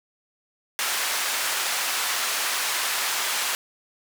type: band-pass noise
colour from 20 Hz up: pink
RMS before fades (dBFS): -26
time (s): 0.79-3.55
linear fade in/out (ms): 0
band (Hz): 1100 to 15000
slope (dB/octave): 12
effects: none